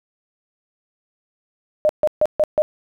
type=tone bursts; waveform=sine; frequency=610 Hz; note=D#5; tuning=34 cents flat; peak=-12 dBFS; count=5; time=1.85-2.62 s; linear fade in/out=0 ms; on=42 ms; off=140 ms; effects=9-bit